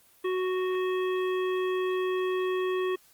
harmonic tone with a mistuned harmonic, 370 Hz, F#4, in tune, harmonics 1 / 3 / 5 / 7 / 9, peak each -26 / -36 / -40 / -43 / -45 dBFS, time 0.24-2.96 s, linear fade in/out 10 ms, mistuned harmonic 9, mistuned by -27 cents, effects white hiss -60 dBFS RMS until 3.13 s + Opus 24 kbps

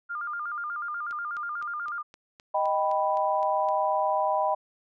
sine tone with vibrato, 1300 Hz, E6, 24 cents flat, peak -30 dBFS, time 0.09-2.03 s, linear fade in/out 20 ms, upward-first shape square, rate 8.2 Hz, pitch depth 130 cents each way
click train, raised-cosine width 0.2 ms, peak -30 dBFS, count 11, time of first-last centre 1.11-3.687 s, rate 3.88 Hz
sine chord, Eb augmented, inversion none, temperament equal, 622.3 / 784 / 987.8 Hz, Eb5 / G5 / B5, 0 / 0 / 0 cents, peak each -27 dBFS, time 2.54-4.55 s, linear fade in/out 10 ms
effects none

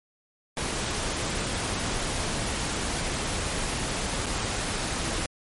pink noise with dropouts, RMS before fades -29 dBFS, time 0.57-5.26 s, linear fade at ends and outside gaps 1 ms, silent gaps 4.26-4.265 s, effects MP3 48 kbps

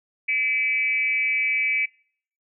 sine tone with frequency modulation, 2303 Hz, D7, 34 cents flat, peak -20 dBFS, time 0.28-1.86 s, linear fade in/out 10 ms, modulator 254 Hz, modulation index 0.65, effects noise-tail reverb RT60 0.6 s tail -26 dB re dry

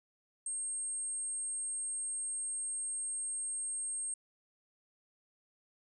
sine tone, 8500 Hz, C9, 26 cents sharp, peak -35 dBFS, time 0.46-4.14 s, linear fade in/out 2 ms, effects none

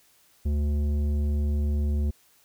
sine tone with tanh clipping, 73.3 Hz, D2, 3 cents flat, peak -24 dBFS, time 0.45-2.11 s, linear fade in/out 10 ms, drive 11 dB, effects white hiss -61 dBFS RMS until 2.44 s

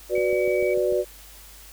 sine chord, B minor, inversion second, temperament equal, 370 / 493.9 / 587.3 Hz, F#4 / B4 / D5, 0 / 0 / 0 cents, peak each -23 / -25 / -24 dBFS, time 0.09-1.05 s, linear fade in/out 50 ms
sine tone, 2277 Hz, C#7, 46 cents sharp, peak -31 dBFS, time 0.15-0.74 s, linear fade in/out 5 ms
click train, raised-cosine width 2 ms, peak -26 dBFS, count 6, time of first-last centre 0.18-0.924 s, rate 6.72 Hz
effects added 50 Hz sine -48 dBFS peak until 1.72 s + white hiss -47 dBFS RMS until 1.72 s

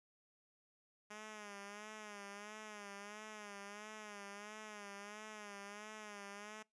5% pulse tone with vibrato, 207.7 Hz, G#3, in tune, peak -38 dBFS, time 1.1-6.63 s, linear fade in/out 10 ms, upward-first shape sine, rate 1.5 Hz, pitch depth 69 cents each way, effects noise-tail reverb RT60 0.2 s tail -24 dB re dry + resampled to 22050 Hz

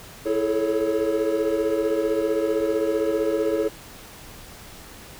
triangle chord, A major seventh, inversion second, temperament equal with one note detuned, 329.6 / 424.5 / 440 / 554.4 Hz, E4 / G#4 / A4 / C#5, 0 / +38 / 0 / 0 cents, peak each -24 dBFS, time 0.25-3.69 s, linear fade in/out 20 ms, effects pink hiss -43 dBFS RMS until 5.19 s

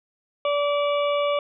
harmonic tone, 578 Hz, D5, 28 cents flat, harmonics 1 / 2 / 4 / 5 / 6, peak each -21 / -27 / -33 / -35 / -37 dBFS, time 0.45-1.39 s, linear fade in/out 2 ms, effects none

